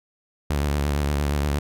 sawtooth tone with vibrato, 72.3 Hz, D2, 27 cents flat, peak -17 dBFS, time 0.5-1.59 s, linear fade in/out 5 ms, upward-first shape sine, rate 8.6 Hz, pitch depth 53 cents each way, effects none

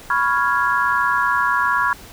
sine chord, C# dominant seventh, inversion third, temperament equal, 987.8 / 1108.7 / 1396.9 / 1661.2 Hz, B5 / C#6 / E#6 / G#6, 0 / 0 / 0 / 0 cents, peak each -21 dBFS, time 0.1-1.93 s, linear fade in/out 2 ms, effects pink hiss -41 dBFS RMS until 2.12 s

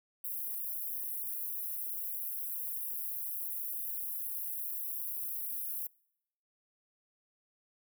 white high-pass noise, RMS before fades -38 dBFS, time 0.24-5.87 s, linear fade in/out 5 ms, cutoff 11000 Hz, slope 48 dB/octave, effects noise-tail reverb RT60 0.8 s tail -26 dB re dry

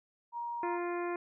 sine tone, 945 Hz, A#5, 23 cents sharp, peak -35 dBFS, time 0.32-0.79 s, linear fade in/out 50 ms
harmonic tone, 349.2 Hz, F4, in tune, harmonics 1 / 2 / 3 / 4 / 5 / 6 / 7, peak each -34 / -41 / -41 / -47 / -47 / -50 / -50 dBFS, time 0.63-1.16 s, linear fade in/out 2 ms
effects none

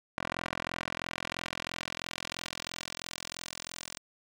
10% pulse tone with band-pass filter sweep, 43 Hz, F1, 26 cents flat, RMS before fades -40 dBFS, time 0.18-3.98 s, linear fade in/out 0 ms, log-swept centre 1500 to 7300 Hz, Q 0.85, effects none

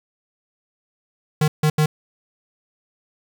square tone bursts at uneven times, 153.1 Hz, D#3, 28 cents flat, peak -15 dBFS, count 3, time 1.41-1.48 / 1.63-1.7 / 1.78-1.86 s, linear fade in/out 5 ms, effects 9-bit

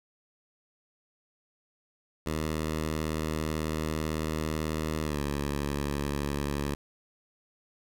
10% pulse tone with pitch glide, 78.1 to 71.62 Hz, D#2 to D2, +7 to -43 cents, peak -21 dBFS, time 2.26-6.75 s, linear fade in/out 5 ms, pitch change -150 cents, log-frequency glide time 5.02-5.21 s, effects none

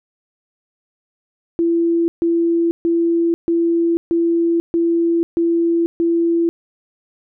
sine tone bursts, 336.6 Hz, E4, 36 cents sharp, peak -13 dBFS, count 8, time 1.59-6.49 s, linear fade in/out 0 ms, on 490 ms, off 140 ms, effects none

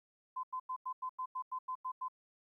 sine tone bursts, 1024 Hz, C6, 38 cents flat, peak -36 dBFS, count 11, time 0.36-2.084 s, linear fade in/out 10 ms, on 74 ms, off 91 ms, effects 13-bit

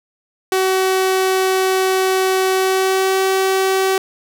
sawtooth tone with pitch glide, 377.6 to 382 Hz, F#4 to G4, +35 to -45 cents, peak -10 dBFS, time 0.52-3.98 s, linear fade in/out 2 ms, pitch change +20 cents, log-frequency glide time 2.52-3.19 s, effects none

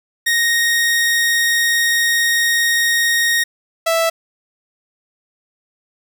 sawtooth tone pair in turn, 1864.7 / 659.3 Hz, A#6 / E5, 0 / 0 cents, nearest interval octave + tritone, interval 1800 cents, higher first, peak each -10 dBFS, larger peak neither, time 0.26-3.44 / 3.86-4.1 s, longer first, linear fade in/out 10 ms, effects none

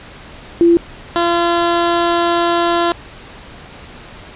sine / 15% pulse tone pair in turn, 340.5 / 342.4 Hz, F4 / F4, -44 / -34 cents, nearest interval unison, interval 10 cents, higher second, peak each -6 dBFS, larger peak neither, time 0.61-0.77 / 1.16-2.92 s, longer second, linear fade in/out 0 ms, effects pink hiss -36 dBFS RMS until 4.35 s + resampled to 8000 Hz

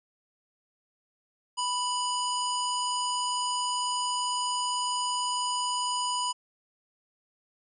harmonic tone, 987.8 Hz, B5, in tune, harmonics 1 / 3 / 5 / 7 / 9, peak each -29 / -34 / -36 / -37 / -39 dBFS, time 1.57-6.33 s, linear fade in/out 20 ms, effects none

